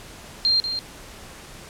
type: tone with echo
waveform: sine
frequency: 4186 Hz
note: C8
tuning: in tune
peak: -16 dBFS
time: 0.45-0.6 s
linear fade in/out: 0 ms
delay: 190 ms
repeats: 1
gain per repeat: -8 dB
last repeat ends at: 0.79 s
effects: pink hiss -42 dBFS RMS until 1.69 s + low-pass 11000 Hz 12 dB/octave